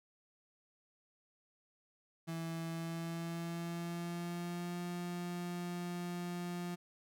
35% pulse tone with pitch glide, 164.81 to 175.62 Hz, E3 to F3, 0 to +10 cents, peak -37 dBFS, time 2.27-6.76 s, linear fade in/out 20 ms, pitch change +110 cents, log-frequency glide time 2.69-4.81 s, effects none

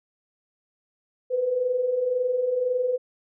sine tone pair together, 481.1 / 503 Hz, B4 / B4, -45 / +32 cents, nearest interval minor second, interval 77 cents, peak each -30 / -22 dBFS, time 1.3-2.98 s, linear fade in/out 20 ms, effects none

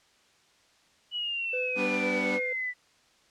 sine exponential sweep, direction down, 2960 to 1967 Hz, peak -29 dBFS, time 1.11-2.74 s, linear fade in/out 50 ms
triangle tone with tremolo, 503 Hz, B4, 32 cents sharp, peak -28 dBFS, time 1.53-2.53 s, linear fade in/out 5 ms, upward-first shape sine, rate 3.9 Hz, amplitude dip 40%
sawtooth chord, G major, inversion none, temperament equal, 196 / 246.9 / 293.7 Hz, G3 / B3 / D4, 0 / 0 / 0 cents, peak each -30 dBFS, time 1.75-2.4 s, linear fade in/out 50 ms
effects white hiss -63 dBFS RMS until 3.3 s + low-pass 6000 Hz 12 dB/octave

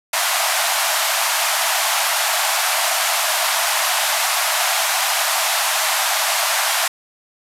pink band-pass noise, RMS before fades -19 dBFS, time 0.13-6.88 s, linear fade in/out 5 ms, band 620 to 14000 Hz, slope 96 dB/octave, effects none

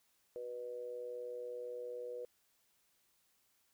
sine tone with amplitude modulation, 489.9 Hz, B4, 14 cents flat, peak -38 dBFS, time 0.36-2.25 s, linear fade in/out 0 ms, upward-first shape sine, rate 120 Hz, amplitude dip 70%, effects white hiss -75 dBFS RMS until 3.73 s

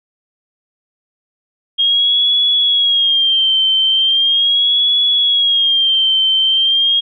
sine tone with vibrato, 3241 Hz, G#7, 43 cents flat, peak -10 dBFS, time 1.78-7.01 s, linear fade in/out 20 ms, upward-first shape sine, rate 0.39 Hz, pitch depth 75 cents each way, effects none

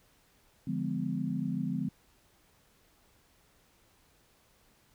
sine chord, D diminished seventh, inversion none, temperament equal with one note detuned, 146.83 / 174.61 / 207.7 / 253.3 Hz, D3 / F3 / Ab3 / Cb4, 0 / 0 / 0 / +44 cents, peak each -37 / -35 / -36 / -35 dBFS, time 0.67-1.89 s, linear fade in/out 5 ms, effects pink hiss -66 dBFS RMS until 4.94 s

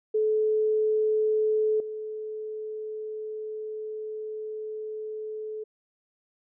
sine tone with level steps, 431.7 Hz, A4, 33 cents flat, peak -21 / -32 dBFS, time 0.14-5.64 s, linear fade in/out 10 ms, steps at 1.8 s, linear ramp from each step 2 ms, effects none

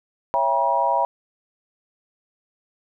sine chord, C# diminished seventh, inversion none, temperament just, 554.4 / 665.2 / 798.3 / 957.9 Hz, C#5 / E5 / G5 / Bb5, 0 / +16 / +31 / +47 cents, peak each -26 / -24 / -24 / -20 dBFS, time 0.34-1.05 s, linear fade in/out 0 ms, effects none

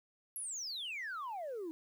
sine exponential sweep, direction down, 11480 to 308.9 Hz, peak -37 dBFS, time 0.36-1.71 s, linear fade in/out 0 ms, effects tanh soft clip ceiling -37 dBFS + 11-bit

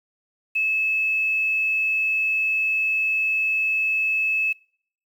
sine tone with quantisation, 2600 Hz, E7, 24 cents flat, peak -19 dBFS, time 0.55-4.53 s, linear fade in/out 10 ms, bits 8, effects noise-tail reverb RT60 0.6 s tail -25 dB re dry

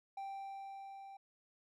triangle tone with level ramp, 784 Hz, G5, in tune, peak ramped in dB -39 to -48 dBFS, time 0.17-1.17 s, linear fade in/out 5 ms, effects none

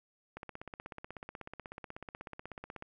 click train, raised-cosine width 0.5 ms, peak -28 dBFS, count 41, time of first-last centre 0.37-2.824 s, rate 16.3 Hz, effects none

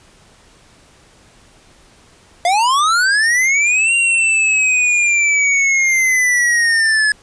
square linear two-way sweep, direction up then down, 677 to 2776 to 1699 Hz, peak -12 dBFS, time 2.45-7.12 s, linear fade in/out 2 ms, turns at 3.94 s, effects pink hiss -48 dBFS RMS until 7.22 s + resampled to 22050 Hz

